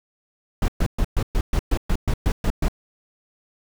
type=noise bursts; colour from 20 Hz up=brown; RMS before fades=-19 dBFS; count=12; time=0.62-2.684 s; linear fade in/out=2 ms; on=62 ms; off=120 ms; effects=none